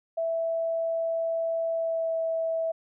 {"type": "tone with pitch glide", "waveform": "sine", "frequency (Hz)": [659.3, 653.6], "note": ["E5", "E5"], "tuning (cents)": [0, -15], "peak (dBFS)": -25, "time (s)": [0.17, 2.72], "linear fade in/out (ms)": 10, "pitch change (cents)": -15, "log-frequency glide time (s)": [1.73, 2.16], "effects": []}